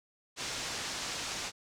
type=low-pass noise; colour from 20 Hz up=white; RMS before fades=-38 dBFS; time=0.36-1.52 s; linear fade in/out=50 ms; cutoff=6900 Hz; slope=24 dB/octave; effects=none